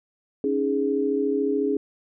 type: chord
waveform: sine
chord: C# suspended second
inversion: none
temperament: equal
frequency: 277.2 / 311.1 / 415.3 Hz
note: C#4 / D#4 / G#4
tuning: 0 / 0 / 0 cents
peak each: -25 / -29 / -23 dBFS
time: 0.44-1.77 s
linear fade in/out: 2 ms
effects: none